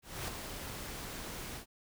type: noise with ADSR envelope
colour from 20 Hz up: pink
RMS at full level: -38 dBFS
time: 0.02-1.66 s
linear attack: 260 ms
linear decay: 5 ms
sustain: -5 dB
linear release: 96 ms
effects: none